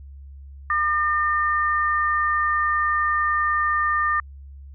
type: tone pair together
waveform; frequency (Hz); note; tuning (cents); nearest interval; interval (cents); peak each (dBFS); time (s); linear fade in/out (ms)
sine; 1205 / 1815.4; D6 / A#6; +44 / -46; perfect fifth; 710; -20 / -23; 0.7-4.2; 2
effects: added 69 Hz sine -38 dBFS peak until 4.74 s